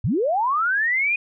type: linear sweep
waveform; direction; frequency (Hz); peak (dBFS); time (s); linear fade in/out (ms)
sine; up; 78.2 to 2489; -18; 0.04-1.16; 5
effects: none